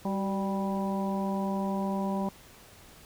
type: harmonic tone with a mistuned harmonic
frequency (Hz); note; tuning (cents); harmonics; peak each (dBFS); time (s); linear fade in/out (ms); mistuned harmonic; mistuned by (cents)
196; G3; 0; 1 / 2 / 3 / 4 / 5; -29 / -38 / -37 / -38 / -37; 0.05-2.29; 2; 2; -52
effects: pink hiss -53 dBFS RMS until 3.05 s